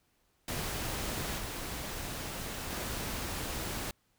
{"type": "noise with level steps", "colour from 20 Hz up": "pink", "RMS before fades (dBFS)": [-36, -39, -37], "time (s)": [0.48, 3.91], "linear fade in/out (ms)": 2, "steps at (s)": [1.38, 2.7], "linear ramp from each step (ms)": 5, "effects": ["pink hiss -73 dBFS RMS until 4.18 s"]}